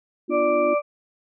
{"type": "chord", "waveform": "sine", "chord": "B diminished", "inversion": "none", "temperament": "equal with one note detuned", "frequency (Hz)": [246.9, 300.5, 349.2], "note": ["B3", "D4", "F4"], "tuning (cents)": [0, 40, 0], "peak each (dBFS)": [-31, -28, -26], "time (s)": [0.28, 0.75], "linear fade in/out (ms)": 20}
{"type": "harmonic tone", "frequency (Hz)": 587.3, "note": "D5", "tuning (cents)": 0, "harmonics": [1, 2, 4], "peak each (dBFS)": [-19, -25, -31], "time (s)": [0.3, 0.82], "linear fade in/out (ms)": 50}
{"effects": []}